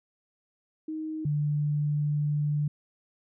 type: tone pair in turn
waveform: sine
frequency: 313.3 / 147.86 Hz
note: D#4 / D3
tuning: +12 / +12 cents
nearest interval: octave + minor second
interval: 1300 cents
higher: first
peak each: -31 / -24 dBFS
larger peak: second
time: 0.88-1.25 / 1.25-2.68 s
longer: second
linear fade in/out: 5 ms
effects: none